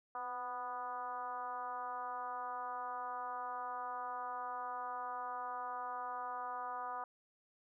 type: tone with frequency modulation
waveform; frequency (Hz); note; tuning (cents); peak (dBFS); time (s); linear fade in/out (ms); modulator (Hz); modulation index
sine; 987.8; B5; 0; -39; 0.15-7.04; 2; 243; 1.4
effects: none